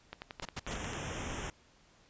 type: click train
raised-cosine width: 0.3 ms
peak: -25 dBFS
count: 10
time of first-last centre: 0.13-0.934 s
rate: 11.2 Hz
type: noise bursts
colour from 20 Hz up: pink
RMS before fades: -39 dBFS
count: 3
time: 0.42-0.739 s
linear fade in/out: 5 ms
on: 33 ms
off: 110 ms
type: band-stop noise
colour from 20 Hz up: pink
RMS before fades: -39 dBFS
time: 0.67-1.5 s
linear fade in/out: 2 ms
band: 3500 to 5500 Hz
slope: 96 dB/octave
effects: pink hiss -64 dBFS RMS until 2.09 s + resampled to 16000 Hz